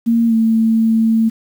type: tone with pitch glide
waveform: sine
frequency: 231.1 to 224.3 Hz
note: A#3 to A3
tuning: -15 to +34 cents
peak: -10 dBFS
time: 0.06-1.3 s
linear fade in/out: 20 ms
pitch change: -51 cents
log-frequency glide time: 0.27-0.34 s
effects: 7-bit